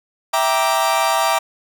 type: chord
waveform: 40% pulse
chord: E half-diminished seventh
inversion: none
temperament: equal with one note detuned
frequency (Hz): 659.3 / 784 / 938.3 / 1174.7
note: E5 / G5 / Bb5 / D6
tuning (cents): 0 / 0 / +11 / 0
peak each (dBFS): -20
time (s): 0.33-1.39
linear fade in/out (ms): 10
effects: none